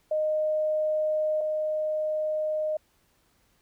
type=tone pair in turn; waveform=sine; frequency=617 / 617 Hz; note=D#5 / D#5; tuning=-15 / -15 cents; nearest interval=unison; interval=0 cents; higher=neither; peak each=-23 / -25 dBFS; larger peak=first; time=0.11-1.41 / 1.41-2.77 s; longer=second; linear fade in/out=5 ms; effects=pink hiss -67 dBFS RMS until 3.61 s